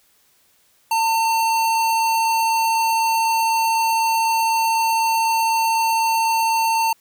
square tone, 902 Hz, A5, 43 cents sharp, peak -17 dBFS, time 0.91-6.93 s, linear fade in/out 5 ms, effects white hiss -59 dBFS RMS until 7 s

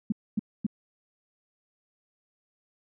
sine tone bursts, 212.9 Hz, G#3, 43 cents sharp, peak -22 dBFS, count 3, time 0.1-0.666 s, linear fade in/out 5 ms, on 22 ms, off 250 ms, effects none

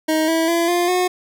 25% pulse tone with pitch steps, 314.5 / 326 / 337.9 / 350.2 / 362.9 Hz, D#4 / E4 / E4 / F4 / F#4, +19 / -19 / +43 / +5 / -34 cents, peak -12 dBFS, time 0.08-1.08 s, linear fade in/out 10 ms, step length 200 ms, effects none

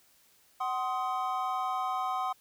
triangle chord, C diminished, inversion second, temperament just, 753.5 / 1046.5 / 1255.8 Hz, Gb5 / C6 / Eb6, +31 / 0 / +16 cents, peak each -31 / -32 / -33 dBFS, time 0.6-2.33 s, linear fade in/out 10 ms, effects white hiss -64 dBFS RMS until 2.4 s

